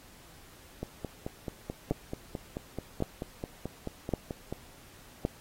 two click trains, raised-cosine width 2 ms, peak -21 / -14 dBFS, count 18 / 4, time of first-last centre 0.83-4.526 / 1.91-5.251 s, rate 4.6 / 0.898 Hz, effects pink hiss -55 dBFS RMS until 5.4 s + AAC 48 kbps

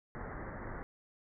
pink low-pass noise, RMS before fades -43 dBFS, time 0.15-0.83 s, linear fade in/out 0 ms, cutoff 2000 Hz, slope 96 dB/octave, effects none

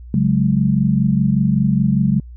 sine chord, C# suspended fourth, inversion none, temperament equal with one note detuned, 138.59 / 185 / 210.1 Hz, C#3 / F#3 / G#3, 0 / 0 / +20 cents, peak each -17 dBFS, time 0.14-2.2 s, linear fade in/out 2 ms, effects added 60 Hz sine -33 dBFS peak until 2.36 s

